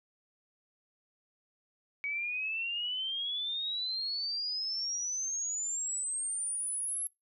sine exponential sweep, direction up, 2253 to 11210 Hz, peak -32 dBFS, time 2.04-7.07 s, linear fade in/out 0 ms, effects noise-tail reverb RT60 0.2 s tail -25 dB re dry

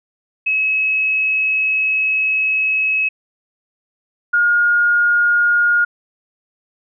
sine tone pair in turn, 2570 / 1426.6 Hz, E7 / F6, -45 / +36 cents, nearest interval minor seventh, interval 1019 cents, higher first, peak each -14 / -11 dBFS, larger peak second, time 0.46-3.09 / 4.33-5.85 s, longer first, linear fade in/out 10 ms, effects none

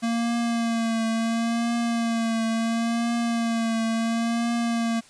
square tone with vibrato, 230 Hz, A#3, 23 cents flat, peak -23 dBFS, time 0.02-5.01 s, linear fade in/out 20 ms, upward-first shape triangle, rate 0.72 Hz, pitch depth 40 cents each way, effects white hiss -52 dBFS RMS until 5.09 s + resampled to 22050 Hz

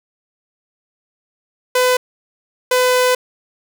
sawtooth tone bursts at uneven times, 503 Hz, B4, 32 cents sharp, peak -8 dBFS, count 2, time 1.75-1.97 / 2.71-3.15 s, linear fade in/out 5 ms, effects none

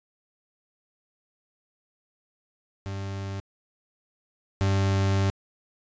40% pulse tone pair in turn, 98 / 97.59 Hz, G2 / G2, 0 / -7 cents, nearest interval unison, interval 7 cents, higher first, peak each -30 / -20 dBFS, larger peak second, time 2.86-3.4 / 4.61-5.3 s, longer second, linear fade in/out 0 ms, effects resampled to 16000 Hz

